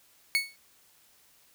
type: tone with exponential decay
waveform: 30% pulse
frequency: 2211 Hz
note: C#7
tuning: 5 cents flat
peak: -17 dBFS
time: 0.35-0.56 s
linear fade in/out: 0 ms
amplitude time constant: 44 ms
effects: white hiss -62 dBFS RMS until 1.54 s